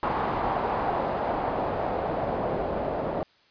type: noise with low-pass filter sweep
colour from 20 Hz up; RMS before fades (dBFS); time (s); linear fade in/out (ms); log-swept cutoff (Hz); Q
white; -28; 0.03-3.23; 0; 930 to 600; 2.1
effects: white hiss -61 dBFS RMS until 3.5 s + resampled to 11025 Hz